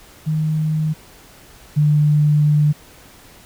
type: tone pair in turn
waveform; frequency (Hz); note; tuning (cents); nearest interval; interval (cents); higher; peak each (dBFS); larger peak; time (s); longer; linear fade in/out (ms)
sine; 155.56 / 149.24; D#3 / D3; 0 / +28; minor second; 72; first; -16 / -11; second; 0.26-0.94 / 1.76-2.73; second; 20
effects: pink hiss -45 dBFS RMS until 3.45 s